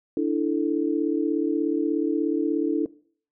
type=chord; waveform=sine; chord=D suspended second; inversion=none; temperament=just; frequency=293.7 / 330.4 / 440.5 Hz; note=D4 / E4 / A4; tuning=0 / +4 / +2 cents; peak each=-24 / -25 / -28 dBFS; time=0.17-2.86 s; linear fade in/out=2 ms; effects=noise-tail reverb RT60 0.5 s tail -20 dB re dry